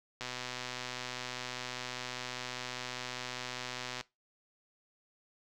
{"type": "click train", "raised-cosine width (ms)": 0.2, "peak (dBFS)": -21, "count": 476, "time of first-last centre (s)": [0.21, 4.01], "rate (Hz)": 125, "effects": ["noise-tail reverb RT60 0.2 s tail -19 dB re dry"]}